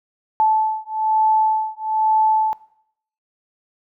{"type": "beating tone pair", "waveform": "sine", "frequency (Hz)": [871, 872.1], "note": ["A5", "A5"], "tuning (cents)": [-18, -16], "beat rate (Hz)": 1.1, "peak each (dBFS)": -18, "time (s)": [0.4, 2.53], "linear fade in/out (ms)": 0, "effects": ["noise-tail reverb RT60 0.7 s tail -20 dB re dry"]}